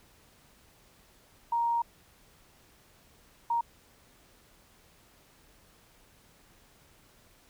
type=tone bursts at uneven times; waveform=sine; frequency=936 Hz; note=A#5; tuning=7 cents sharp; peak=-25 dBFS; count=2; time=1.52-1.82 / 3.5-3.61 s; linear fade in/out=5 ms; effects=pink hiss -61 dBFS RMS until 7.49 s